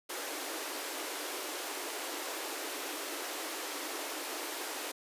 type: high-pass noise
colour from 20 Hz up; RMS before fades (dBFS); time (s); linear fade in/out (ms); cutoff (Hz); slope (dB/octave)
pink; -39; 0.09-4.92; 10; 280; 96
effects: resampled to 32000 Hz